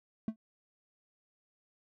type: tone with exponential decay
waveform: triangle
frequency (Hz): 220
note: A3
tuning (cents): 0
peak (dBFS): -25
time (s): 0.28-0.36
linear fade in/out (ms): 2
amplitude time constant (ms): 16
effects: none